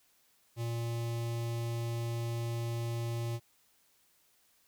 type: tone with notch filter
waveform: square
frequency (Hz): 116.9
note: A#2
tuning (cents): +5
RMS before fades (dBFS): -35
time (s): 0.56-3.4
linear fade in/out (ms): 50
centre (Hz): 1500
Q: 1.7
effects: white hiss -69 dBFS RMS until 4.67 s